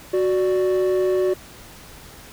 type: tone pair together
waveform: triangle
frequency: 370 / 587.3 Hz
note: F#4 / D5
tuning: 0 / 0 cents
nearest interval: minor sixth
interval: 800 cents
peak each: -15 / -22 dBFS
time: 0.13-1.34 s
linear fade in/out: 10 ms
effects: tanh soft clip ceiling -9 dBFS + pink hiss -43 dBFS RMS until 2.32 s